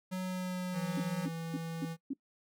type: tone with pitch glide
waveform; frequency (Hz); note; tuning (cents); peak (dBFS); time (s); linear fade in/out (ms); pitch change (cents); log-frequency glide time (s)
square; 185 to 182.03; F#3 to F#3; 0 to -28; -35; 0.11-1.27; 20; -28; 0.22-0.6
type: tone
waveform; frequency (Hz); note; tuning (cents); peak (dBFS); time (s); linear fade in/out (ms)
square; 164.81; E3; 0; -38; 0.72-1.97; 50
type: tone bursts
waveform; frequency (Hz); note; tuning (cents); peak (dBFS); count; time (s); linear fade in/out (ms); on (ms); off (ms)
sine; 273.7; C#4; -22; -32; 5; 0.97-2.135; 5; 33; 250
effects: noise-tail reverb RT60 0.1 s tail -20 dB re dry